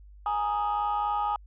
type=chord; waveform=sine; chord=Ab suspended second; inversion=none; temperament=just; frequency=830.6 / 934.4 / 1245.9 Hz; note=Ab5 / Bb5 / Eb6; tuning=0 / +4 / +2 cents; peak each=-26 / -32 / -29 dBFS; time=0.26-1.36 s; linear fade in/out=2 ms; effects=tanh soft clip ceiling -20 dBFS + added 50 Hz sine -47 dBFS peak until 1.46 s